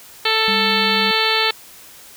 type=harmonic tone; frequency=441.5 Hz; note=A4; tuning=6 cents sharp; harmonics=1 / 2 / 3 / 4 / 5 / 6 / 7 / 8 / 9 / 10; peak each=-24 / -24 / -24 / -24 / -24 / -24 / -24 / -24 / -24 / -24 dBFS; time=0.25-1.51 s; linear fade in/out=5 ms
type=tone; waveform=sine; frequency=199.6 Hz; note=G3; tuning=32 cents sharp; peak=-24 dBFS; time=0.48-1.11 s; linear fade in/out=0 ms
effects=white hiss -42 dBFS RMS until 2.16 s